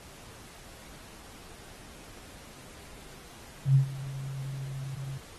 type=tone with ADSR envelope; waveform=sine; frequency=135.3 Hz; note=C#3; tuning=42 cents flat; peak=-16 dBFS; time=3.65-5.18 s; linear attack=98 ms; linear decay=110 ms; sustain=-18 dB; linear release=7 ms; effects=pink hiss -50 dBFS RMS until 5.38 s + AAC 32 kbps